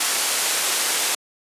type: low-pass noise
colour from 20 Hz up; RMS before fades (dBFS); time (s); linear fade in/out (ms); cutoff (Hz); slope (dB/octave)
white; -22; 0-1.15; 5; 11000; 24
effects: high-pass 400 Hz 12 dB/octave + resampled to 32000 Hz